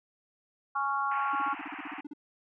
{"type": "chord", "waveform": "sine", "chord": "Db major", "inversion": "second", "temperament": "just", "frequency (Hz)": [831.5, 1108.7, 1385.9], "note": ["Ab5", "Db6", "F6"], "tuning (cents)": [2, 0, -14], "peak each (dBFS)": [-33, -30, -33], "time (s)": [0.75, 1.54], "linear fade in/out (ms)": 10}
{"type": "band-pass noise", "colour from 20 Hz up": "pink", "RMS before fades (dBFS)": -42, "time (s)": [1.11, 2.01], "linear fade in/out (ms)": 5, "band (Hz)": [710, 2800], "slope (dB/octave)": 96}
{"type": "tone bursts", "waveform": "triangle", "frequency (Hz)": 293.7, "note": "D4", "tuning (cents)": 0, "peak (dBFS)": -36, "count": 13, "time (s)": [1.33, 2.135], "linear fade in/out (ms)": 5, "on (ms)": 25, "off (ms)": 40}
{"effects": []}